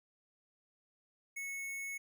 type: tone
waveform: square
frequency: 2201 Hz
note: C#7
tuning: 13 cents flat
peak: -40 dBFS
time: 1.36-1.98 s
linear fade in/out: 10 ms
effects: none